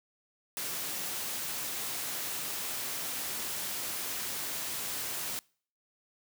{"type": "noise", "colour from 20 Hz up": "white", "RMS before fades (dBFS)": -36, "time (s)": [0.57, 5.39], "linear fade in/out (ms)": 0, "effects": ["noise-tail reverb RT60 0.5 s tail -26 dB re dry", "high-pass 100 Hz 12 dB/octave"]}